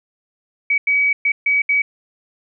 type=tone bursts at uneven times; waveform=sine; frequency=2272 Hz; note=C#7; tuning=42 cents sharp; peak=-13 dBFS; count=5; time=0.7-0.78 / 0.87-1.13 / 1.25-1.32 / 1.46-1.62 / 1.69-1.82 s; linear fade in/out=5 ms; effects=none